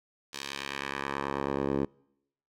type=tone with band-pass filter sweep; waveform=10% pulse; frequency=69.3 Hz; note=C#2; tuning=in tune; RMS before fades=-33 dBFS; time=0.33-1.85 s; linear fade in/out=5 ms; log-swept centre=4900 to 360 Hz; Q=1; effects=noise-tail reverb RT60 0.8 s tail -26 dB re dry